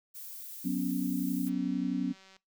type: noise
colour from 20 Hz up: violet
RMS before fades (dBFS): -44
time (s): 0.14-1.5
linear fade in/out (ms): 20
type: chord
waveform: sine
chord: F# suspended fourth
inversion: none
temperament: equal with one note detuned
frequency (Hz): 185 / 246.9 / 278.1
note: F#3 / B3 / C#4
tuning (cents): 0 / 0 / +6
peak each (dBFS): -33 / -33 / -32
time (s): 0.64-2.13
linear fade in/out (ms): 20
type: click train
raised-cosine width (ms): 0.2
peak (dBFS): -39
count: 172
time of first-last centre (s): 1.47-2.365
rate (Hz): 191
effects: noise-tail reverb RT60 0.2 s tail -21 dB re dry